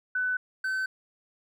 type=tone pair in turn; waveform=sine / triangle; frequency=1500 / 1529.7 Hz; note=F#6 / G6; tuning=+23 / -43 cents; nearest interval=unison; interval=34 cents; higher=second; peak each=-25 dBFS; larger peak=neither; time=0.15-0.37 / 0.64-0.86 s; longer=neither; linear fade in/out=5 ms; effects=none